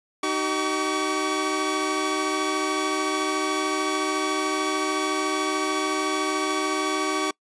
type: tone cluster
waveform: sawtooth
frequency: 309.3 / 382.9 / 1135 Hz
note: D#4 / G4 / C#6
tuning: -10 / -41 / +41 cents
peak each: -24 / -24 / -23 dBFS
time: 0.23-7.31 s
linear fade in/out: 5 ms
effects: noise-tail reverb RT60 0.1 s tail -25 dB re dry + resampled to 22050 Hz